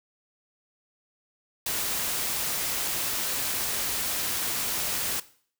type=noise; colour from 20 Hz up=white; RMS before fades=-29 dBFS; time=1.66-5.2 s; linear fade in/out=5 ms; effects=noise-tail reverb RT60 0.5 s tail -17 dB re dry